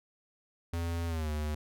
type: tone with pitch glide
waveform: square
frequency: 84.4 to 75.63 Hz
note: E2 to D#2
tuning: +41 to -49 cents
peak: -32 dBFS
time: 0.73-1.55 s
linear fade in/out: 5 ms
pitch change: -190 cents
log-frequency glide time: 1.07-1.3 s
effects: none